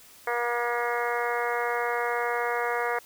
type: harmonic tone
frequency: 239.1 Hz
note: A#3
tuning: 44 cents sharp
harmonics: 2 / 3 / 4 / 5 / 6 / 7 / 8 / 9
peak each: -30 / -32 / -33 / -34 / -35 / -35 / -36 / -37 dBFS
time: 0.27-2.99 s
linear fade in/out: 5 ms
effects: white hiss -52 dBFS RMS until 3.05 s